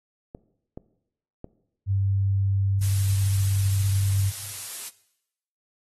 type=clicks; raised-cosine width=2 ms; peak=-23 dBFS; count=3; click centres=0.349 / 0.775 / 1.444 s
type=tone; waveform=sine; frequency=98 Hz; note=G2; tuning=in tune; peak=-20 dBFS; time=1.86-4.32 s; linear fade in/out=50 ms
type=noise; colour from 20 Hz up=blue; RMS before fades=-33 dBFS; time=2.81-4.9 s; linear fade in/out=20 ms
effects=noise-tail reverb RT60 0.8 s tail -18 dB re dry + AAC 32 kbps

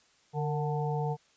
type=harmonic tone with a mistuned harmonic; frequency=147.4 Hz; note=D3; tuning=7 cents sharp; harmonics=1 / 3 / 5 / 6; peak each=-30 / -35 / -37 / -38 dBFS; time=0.33-1.17 s; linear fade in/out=50 ms; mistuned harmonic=3; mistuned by=+61 cents; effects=white hiss -65 dBFS RMS until 1.36 s + resampled to 16000 Hz

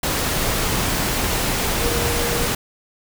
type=tone in noise; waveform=sine; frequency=472.5 Hz; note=A#4; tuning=23 cents sharp; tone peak=-25 dBFS; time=1.82-2.46 s; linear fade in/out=5 ms; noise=pink; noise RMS=-21 dBFS; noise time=0.03-2.55 s; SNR=-7 dB; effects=none

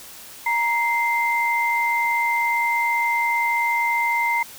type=tone pair together; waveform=sine; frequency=937.5 / 2087 Hz; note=A#5 / C7; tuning=+10 / -5 cents; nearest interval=octave + major second; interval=1385 cents; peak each=-21 / -21 dBFS; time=0.46-4.43 s; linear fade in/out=5 ms; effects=white hiss -41 dBFS RMS until 4.58 s

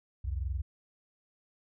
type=tone pair together; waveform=sine; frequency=64.1 / 86.13 Hz; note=C2 / F2; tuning=-35 / -23 cents; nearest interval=perfect fourth; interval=512 cents; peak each=-32 / -36 dBFS; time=0.24-0.62 s; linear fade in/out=10 ms; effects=none

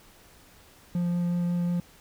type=tone with vibrato; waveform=triangle; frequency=174.61 Hz; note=F3; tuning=in tune; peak=-22 dBFS; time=0.95-1.8 s; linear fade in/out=2 ms; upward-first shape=triangle; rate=5.5 Hz; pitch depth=9 cents each way; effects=pink hiss -55 dBFS RMS until 2 s

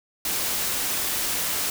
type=noise; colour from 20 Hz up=white; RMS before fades=-26 dBFS; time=0.25-1.7 s; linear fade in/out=2 ms; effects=none

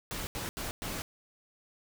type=noise bursts at uneven times; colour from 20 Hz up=pink; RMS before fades=-37 dBFS; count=4; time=0.11-0.27 / 0.35-0.49 / 0.57-0.71 / 0.82-1.02 s; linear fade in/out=0 ms; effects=none

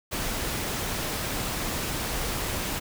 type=noise; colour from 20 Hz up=pink; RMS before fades=-30 dBFS; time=0.11-2.8 s; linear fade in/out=20 ms; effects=none

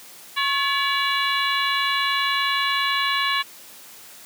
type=harmonic tone with a mistuned harmonic; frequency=570 Hz; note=C#5; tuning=48 cents sharp; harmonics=2 / 3 / 4 / 5 / 6 / 7; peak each=-24 / -26 / -27 / -28 / -29 / -29 dBFS; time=0.36-3.43 s; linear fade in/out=20 ms; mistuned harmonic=2; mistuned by=-72 cents; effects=white hiss -44 dBFS RMS until 4.25 s + high-pass 150 Hz 12 dB/octave

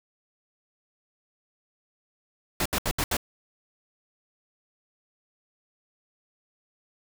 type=noise bursts; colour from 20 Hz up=pink; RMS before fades=-26 dBFS; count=5; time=2.6-3.168 s; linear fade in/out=2 ms; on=56 ms; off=72 ms; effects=none

